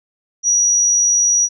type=tone; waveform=sine; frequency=5800 Hz; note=F#8; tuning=35 cents flat; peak=-11 dBFS; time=0.43-1.49 s; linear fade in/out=50 ms; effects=none